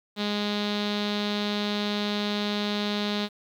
sawtooth tone with low-pass filter, 207 Hz, G#3, 5 cents flat, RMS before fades -28 dBFS, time 0.16-3.29 s, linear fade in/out 50 ms, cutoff 3900 Hz, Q 5.3, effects 9-bit

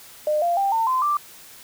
sine tone with pitch steps, 606 / 692.1 / 790.4 / 902.7 / 1031 / 1177.5 Hz, D#5 / F5 / G5 / A5 / C6 / D6, -46 / -16 / +14 / +44 / -26 / +4 cents, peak -18 dBFS, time 0.27-1.17 s, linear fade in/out 2 ms, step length 150 ms, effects white hiss -45 dBFS RMS until 1.63 s

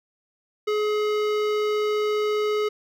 sine tone with hard clipping, 422.6 Hz, G#4, 30 cents sharp, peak -23 dBFS, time 0.67-2.69 s, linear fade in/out 10 ms, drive 17 dB, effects none

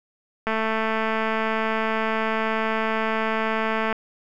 click train, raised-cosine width 0.5 ms, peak -10 dBFS, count 765, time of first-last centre 0.47-3.927 s, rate 221 Hz, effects none

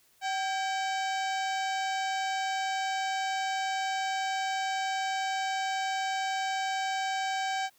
harmonic tone with a mistuned harmonic, 767 Hz, G5, 38 cents flat, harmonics 1 / 2 / 3 / 4 / 5 / 6 / 7 / 8 / 9 / 10, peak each -30 / -36 / -40 / -42 / -44 / -46 / -47 / -48 / -49 / -50 dBFS, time 0.21-7.7 s, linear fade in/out 50 ms, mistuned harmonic 2, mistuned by +75 cents, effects white hiss -65 dBFS RMS until 7.78 s

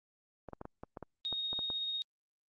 clicks, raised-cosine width 1 ms, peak -29 dBFS, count 11, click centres 0.487 / 0.533 / 0.614 / 0.654 / 0.835 / 0.972 / 1.027 / 1.327 / 1.53 / 1.591 / 1.702 s
sine tone with tremolo, 3729 Hz, A#7, in tune, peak -33 dBFS, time 1.25-2.02 s, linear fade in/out 0 ms, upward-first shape sine, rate 16 Hz, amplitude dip 25%
effects Opus 32 kbps

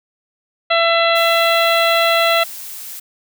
harmonic tone, 670 Hz, E5, 28 cents sharp, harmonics 1 / 2 / 3 / 4 / 5 / 6, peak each -15 / -18 / -20 / -21 / -22 / -23 dBFS, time 0.7-2.44 s, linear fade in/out 10 ms
blue noise, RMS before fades -31 dBFS, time 1.15-3 s, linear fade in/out 10 ms
effects none

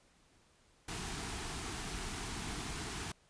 pink band-stop noise, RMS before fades -41 dBFS, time 0.88-3.12 s, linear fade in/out 5 ms, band 460 to 660 Hz, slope 96 dB/octave, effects pink hiss -68 dBFS RMS until 3.29 s + resampled to 22050 Hz

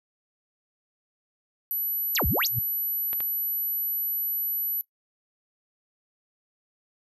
sine tone, 11840 Hz, F#9, in tune, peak -25 dBFS, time 1.71-4.81 s, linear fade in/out 0 ms
sine exponential two-way sweep, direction down then up, 7730 to 54.5 to 7100 Hz, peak -23 dBFS, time 2.15-2.47 s, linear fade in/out 0 ms, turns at 2.27 s
sine tone with exponential growth, 120 Hz, B2, 49 cents flat, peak -22 dBFS, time 2.49-2.59 s, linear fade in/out 5 ms, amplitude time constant 20 ms
clicks, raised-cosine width 0.3 ms, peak -21 dBFS, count 2, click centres 3.131 / 3.205 s
effects noise-tail reverb RT60 0.1 s tail -18 dB re dry

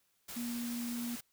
sine tone in noise, 238.2 Hz, A#3, 38 cents sharp, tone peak -36 dBFS, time 0.36-1.16 s, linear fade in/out 10 ms, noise white, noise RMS -45 dBFS, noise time 0.28-1.21 s, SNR +6 dB, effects white hiss -75 dBFS RMS until 1.32 s

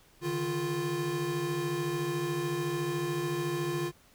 square tone cluster, 142.7 / 156.5 / 349.1 Hz, D3 / D#3 / F4, -49 / +10 / -1 cents, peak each -38 / -38 / -32 dBFS, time 0.21-3.92 s, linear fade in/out 50 ms, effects pink hiss -61 dBFS RMS until 4.14 s

